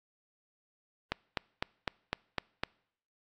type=click train; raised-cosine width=0.3 ms; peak=-14 dBFS; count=7; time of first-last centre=1.12-2.635 s; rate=3.96 Hz; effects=noise-tail reverb RT60 0.7 s tail -26 dB re dry + AAC 64 kbps